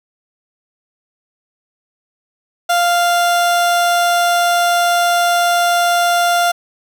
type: tone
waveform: 30% pulse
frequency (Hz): 697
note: F5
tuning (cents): -4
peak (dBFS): -9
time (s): 2.69-6.52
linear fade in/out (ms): 10
effects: none